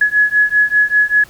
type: beating tone pair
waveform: sine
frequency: 1689 / 1694.1 Hz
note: G#6 / G#6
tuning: +29 / +34 cents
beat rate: 5.1 Hz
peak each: -13 dBFS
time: 0.01-1.24 s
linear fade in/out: 5 ms
effects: pink hiss -43 dBFS RMS until 1.29 s